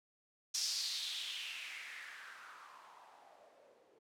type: noise with low-pass filter sweep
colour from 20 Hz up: violet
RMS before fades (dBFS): -45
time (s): 0.54-3.99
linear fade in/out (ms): 10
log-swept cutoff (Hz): 5600 to 430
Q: 4.1
effects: none